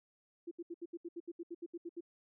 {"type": "tone bursts", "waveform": "sine", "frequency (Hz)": 341.6, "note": "F4", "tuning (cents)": -38, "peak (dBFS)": -40, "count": 14, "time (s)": [0.47, 2.008], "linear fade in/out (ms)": 10, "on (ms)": 43, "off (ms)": 72, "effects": []}